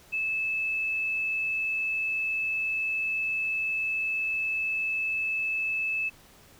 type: tone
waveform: sine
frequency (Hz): 2614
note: E7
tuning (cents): -15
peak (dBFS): -26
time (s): 0.12-6.1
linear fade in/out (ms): 20
effects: pink hiss -55 dBFS RMS until 6.59 s